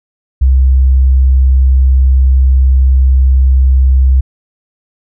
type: tone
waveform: sine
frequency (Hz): 65.41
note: C2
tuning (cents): 0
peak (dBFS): -4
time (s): 0.41-4.21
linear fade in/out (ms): 10
effects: none